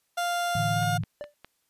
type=tone with pitch glide; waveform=30% pulse; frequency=698.5 to 711.9 Hz; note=F5 to F5; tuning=0 to +33 cents; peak=-23 dBFS; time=0.17-0.98 s; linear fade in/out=10 ms; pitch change=+33 cents; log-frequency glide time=0.7-0.82 s
type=chord; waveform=sine; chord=A suspended fourth; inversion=none; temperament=equal; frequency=110 / 146.83 / 164.81 Hz; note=A2 / D3 / E3; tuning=0 / 0 / 0 cents; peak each=-29 / -32 / -31 dBFS; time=0.55-1.04 s; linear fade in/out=5 ms
type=click train; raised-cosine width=0.3 ms; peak=-27 dBFS; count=4; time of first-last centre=0.83-1.446 s; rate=4.87 Hz
type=tone with exponential decay; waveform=triangle; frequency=587.3 Hz; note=D5; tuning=in tune; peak=-28 dBFS; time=1.21-1.34 s; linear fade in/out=0 ms; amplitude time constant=28 ms
effects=white hiss -73 dBFS RMS until 1.69 s + resampled to 32000 Hz